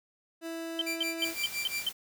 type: tone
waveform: 30% pulse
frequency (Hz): 329.6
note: E4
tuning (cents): 0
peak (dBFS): -33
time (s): 0.41-1.35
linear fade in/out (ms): 50
type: tone bursts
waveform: sine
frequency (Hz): 3093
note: G7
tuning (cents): -24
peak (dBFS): -26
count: 6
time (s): 0.79-1.89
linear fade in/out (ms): 2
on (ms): 25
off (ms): 190
type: tone with tremolo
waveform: sawtooth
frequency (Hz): 2355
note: D7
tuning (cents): +4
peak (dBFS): -27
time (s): 0.86-1.86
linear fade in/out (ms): 10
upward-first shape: sine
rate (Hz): 5.8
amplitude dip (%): 90
type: noise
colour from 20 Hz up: white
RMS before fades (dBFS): -42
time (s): 1.24-1.93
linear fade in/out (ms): 20
effects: none